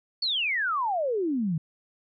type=exponential sweep; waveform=sine; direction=down; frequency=4548 to 150 Hz; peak=-24 dBFS; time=0.22-1.58 s; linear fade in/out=5 ms; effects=none